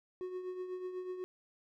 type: tone with tremolo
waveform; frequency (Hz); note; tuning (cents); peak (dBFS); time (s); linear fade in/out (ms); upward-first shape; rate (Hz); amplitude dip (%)
triangle; 366.8; F#4; -15; -34; 0.21-1.24; 0; triangle; 8.1; 60
effects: none